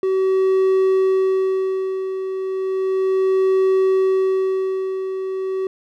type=tone with tremolo; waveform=triangle; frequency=380 Hz; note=F#4; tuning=46 cents sharp; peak=-11 dBFS; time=0.03-5.67 s; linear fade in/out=2 ms; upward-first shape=sine; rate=0.34 Hz; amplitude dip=65%; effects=none